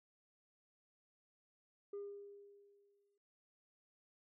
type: tone with exponential decay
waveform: sine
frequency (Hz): 404.1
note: G#4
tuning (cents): -47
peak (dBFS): -40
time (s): 1.93-3.18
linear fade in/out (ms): 5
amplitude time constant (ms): 270
effects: noise-tail reverb RT60 1.0 s tail -20 dB re dry + tanh soft clip ceiling -41 dBFS